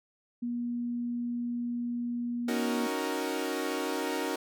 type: tone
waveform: sine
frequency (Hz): 240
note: B3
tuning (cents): -49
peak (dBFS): -30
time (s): 0.42-2.87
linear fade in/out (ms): 10
type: chord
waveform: sawtooth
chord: D# minor seventh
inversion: third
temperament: equal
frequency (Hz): 277.2 / 311.1 / 370 / 466.2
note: C#4 / D#4 / F#4 / A#4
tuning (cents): 0 / 0 / 0 / 0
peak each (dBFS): -32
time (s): 2.48-4.36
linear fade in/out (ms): 5
effects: none